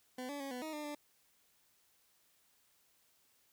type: tone with pitch steps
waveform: 20% pulse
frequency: 253.3 / 286.5 / 275 / 248.9 / 313.8 / 299.6 / 294.3 Hz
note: B3 / D4 / C#4 / B3 / D#4 / D4 / D4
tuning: +44 / -43 / -14 / +14 / +15 / +35 / +4 cents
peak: -36 dBFS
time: 0.18-0.95 s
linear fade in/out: 5 ms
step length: 110 ms
effects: white hiss -72 dBFS RMS until 3.52 s